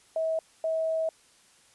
sine tone pair in turn, 644 / 644 Hz, E5 / E5, -41 / -41 cents, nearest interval unison, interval 0 cents, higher neither, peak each -25 dBFS, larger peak neither, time 0.16-0.39 / 0.64-1.09 s, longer second, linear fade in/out 2 ms, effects white hiss -60 dBFS RMS until 1.74 s + resampled to 24000 Hz

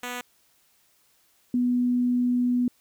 5% pulse / sine tone pair in turn, 246.1 / 246.1 Hz, B3 / B3, -6 / -6 cents, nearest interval unison, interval 0 cents, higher neither, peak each -20 dBFS, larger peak neither, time 0.03-0.21 / 1.54-2.68 s, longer second, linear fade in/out 2 ms, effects white hiss -64 dBFS RMS until 2.8 s

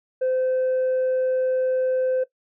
sine tone with tanh clipping, 515 Hz, C5, 28 cents flat, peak -20 dBFS, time 0.21-2.24 s, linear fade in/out 10 ms, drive 1 dB, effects noise-tail reverb RT60 0.1 s tail -17 dB re dry

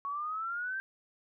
sine exponential sweep, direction up, 1108.7 to 1583 Hz, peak -33 dBFS, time 0.05-0.8 s, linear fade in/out 0 ms, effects none

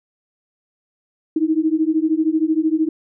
sine beating tone pair, 310 / 323 Hz, D#4 / E4, -6 / -35 cents, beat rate 13 Hz, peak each -18 / -18 dBFS, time 1.36-2.89 s, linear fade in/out 5 ms, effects none

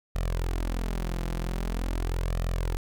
sawtooth tone with flanger, 42.94 Hz, F1, 29 cents flat, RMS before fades -29 dBFS, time 0.15-2.77 s, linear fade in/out 0 ms, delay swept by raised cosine 1.6 to 5.9 ms, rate 0.44 Hz, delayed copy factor +0.6, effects none

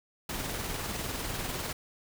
pink noise with tremolo, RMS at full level -34 dBFS, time 0.29-1.73 s, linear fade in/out 5 ms, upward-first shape square, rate 20 Hz, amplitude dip 30%, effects none

